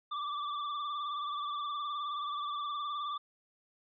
square tone with vibrato, 1170 Hz, D6, 7 cents flat, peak -35 dBFS, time 0.11-3.18 s, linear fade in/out 10 ms, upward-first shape sine, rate 19 Hz, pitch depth 47 cents each way, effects resampled to 11025 Hz

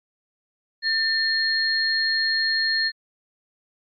sine tone pair together, 1794 / 4250 Hz, A6 / C8, +33 / +26 cents, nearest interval octave + minor third, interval 1493 cents, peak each -22 dBFS, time 0.82-2.92 s, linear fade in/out 50 ms, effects MP3 48 kbps

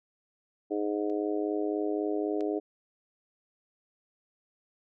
harmonic tone, 103.83 Hz, G#2, in tune, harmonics 3 / 4 / 5 / 6 / 7, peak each -31 / -31 / -39 / -38 / -41 dBFS, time 0.7-2.6 s, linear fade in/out 20 ms
clicks, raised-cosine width 0.2 ms, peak -40 / -30 dBFS, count 2, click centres 1.099 / 2.408 s
effects none

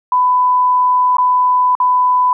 sine tone with dropouts, 999 Hz, B5, 20 cents sharp, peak -9 dBFS, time 0.12-2.33 s, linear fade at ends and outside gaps 2 ms, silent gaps 1.169-1.183 / 1.752-1.801 s, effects none

